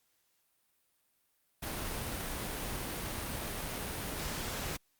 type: noise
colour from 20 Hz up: pink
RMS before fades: -38 dBFS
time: 1.62-4.77 s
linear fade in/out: 10 ms
effects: white hiss -75 dBFS RMS until 4.99 s + Opus 48 kbps